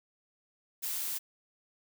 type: noise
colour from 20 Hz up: blue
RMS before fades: -35 dBFS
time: 0.82-1.19 s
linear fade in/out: 20 ms
effects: none